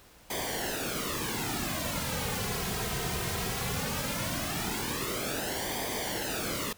pink noise with flanger, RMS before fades -33 dBFS, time 0.3-6.73 s, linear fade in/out 5 ms, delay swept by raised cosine 0.73 to 3.53 ms, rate 0.18 Hz, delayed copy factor -0.75, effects pink hiss -56 dBFS RMS until 6.77 s

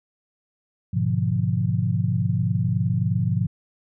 sine chord, G# diminished seventh, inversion none, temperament equal, 103.83 / 123.47 / 146.83 / 174.61 Hz, G#2 / B2 / D3 / F3, 0 / 0 / 0 / 0 cents, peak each -24 / -24 / -28 / -25 dBFS, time 0.93-3.47 s, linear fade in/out 10 ms, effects none

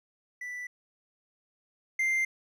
triangle tone pair in turn, 1975.5 / 2093 Hz, B6 / C7, 0 / 0 cents, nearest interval minor second, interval 100 cents, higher second, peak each -34 / -23 dBFS, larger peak second, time 0.41-0.67 / 1.99-2.25 s, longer neither, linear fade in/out 5 ms, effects none

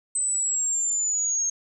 sine linear sweep, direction down, 8130 to 6440 Hz, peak -22 dBFS, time 0.15-1.5 s, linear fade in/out 5 ms, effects none

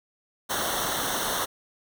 pink noise with comb filter, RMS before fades -28 dBFS, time 0.49-1.46 s, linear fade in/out 20 ms, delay 0.41 ms, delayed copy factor -0.85, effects none

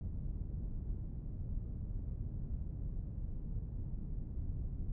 pink low-pass noise, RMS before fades -40 dBFS, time 0.01-4.92 s, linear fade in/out 2 ms, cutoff 130 Hz, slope 12 dB/octave, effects none

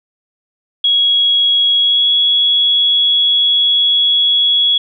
sine tone with pitch glide, 3322 to 3353 Hz, G#7 to G#7, 0 to +16 cents, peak -9 dBFS, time 0.84-4.78 s, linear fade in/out 5 ms, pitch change +16 cents, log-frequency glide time 1.78-2.09 s, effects none

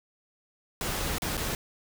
pink noise with dropouts, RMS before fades -31 dBFS, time 0.81-1.55 s, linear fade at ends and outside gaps 1 ms, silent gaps 1.183-1.22 / 1.37-1.376 s, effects none

